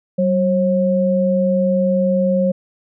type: tone pair together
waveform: sine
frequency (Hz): 189.98 / 540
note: F#3 / C#5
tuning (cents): +46 / -45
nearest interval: octave + tritone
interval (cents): 1809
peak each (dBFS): -16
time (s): 0.18-2.52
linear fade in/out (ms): 10
effects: none